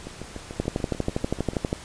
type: two click trains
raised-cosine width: 2 ms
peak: -10 / -21 dBFS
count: 15 / 11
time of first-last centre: 0.6-1.729 / 0.07-1.534 s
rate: 12.4 / 6.83 Hz
effects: pink hiss -42 dBFS RMS until 1.84 s + resampled to 22050 Hz